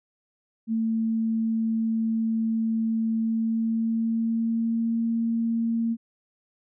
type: tone with pitch glide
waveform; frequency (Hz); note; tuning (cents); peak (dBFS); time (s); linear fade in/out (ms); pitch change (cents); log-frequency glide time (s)
sine; 224.3 to 229.3; A3 to A#3; +34 to -28; -22; 0.67-5.97; 50; +38; 3.19-5.01
effects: none